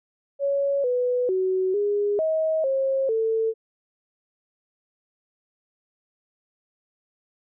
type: tone with pitch steps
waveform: sine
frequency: 559 / 495.2 / 374.5 / 410.2 / 635 / 537 / 446.5 Hz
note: C#5 / B4 / F#4 / G#4 / D#5 / C5 / A4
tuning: +14 / +5 / +21 / -21 / +35 / +45 / +25 cents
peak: -20 dBFS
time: 0.39-3.54 s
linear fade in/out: 50 ms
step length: 450 ms
effects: none